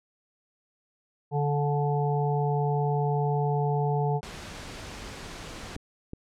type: harmonic tone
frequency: 145.1 Hz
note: D3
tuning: 21 cents flat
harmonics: 1 / 3 / 5 / 6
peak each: -25 / -30 / -32 / -33 dBFS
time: 1.31-4.21 s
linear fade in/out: 50 ms
type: noise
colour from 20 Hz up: pink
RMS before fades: -40 dBFS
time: 4.23-5.76 s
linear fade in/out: 0 ms
type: clicks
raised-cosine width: 3 ms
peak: -24 dBFS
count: 2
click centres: 5.764 / 6.134 s
effects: low-pass 7000 Hz 12 dB/octave